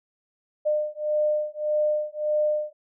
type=beating tone pair; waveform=sine; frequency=603 / 604.7 Hz; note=D5 / D#5; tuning=+46 / -50 cents; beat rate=1.7 Hz; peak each=-25 dBFS; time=0.65-2.73 s; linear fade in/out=20 ms; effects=none